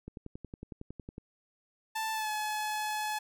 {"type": "click train", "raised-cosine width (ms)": 3, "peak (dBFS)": -29, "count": 13, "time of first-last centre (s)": [0.08, 1.181], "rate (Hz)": 10.9}
{"type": "tone with pitch glide", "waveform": "sawtooth", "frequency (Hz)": [882, 852.9], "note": ["A5", "G#5"], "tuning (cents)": [4, 46], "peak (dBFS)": -28, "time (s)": [1.95, 3.19], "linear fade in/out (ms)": 10, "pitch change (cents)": -58, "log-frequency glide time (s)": [2.13, 2.3]}
{"effects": []}